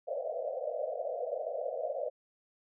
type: band-pass noise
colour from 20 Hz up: pink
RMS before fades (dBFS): -36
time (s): 0.07-2.1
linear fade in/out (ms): 20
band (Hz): 490 to 690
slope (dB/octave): 96
effects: none